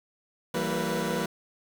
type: tone cluster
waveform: 20% pulse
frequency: 165.6 / 192.2 / 229.2 / 491.5 Hz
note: E3 / G3 / A#3 / B4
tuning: +8 / -34 / -29 / -8 cents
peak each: -28 dBFS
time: 0.54-1.26 s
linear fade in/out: 5 ms
effects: 8-bit